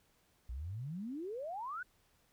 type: exponential sweep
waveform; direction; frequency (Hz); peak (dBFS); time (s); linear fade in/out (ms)
sine; up; 55.8 to 1537; -39; 0.49-1.83; 5
effects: pink hiss -72 dBFS RMS until 2.32 s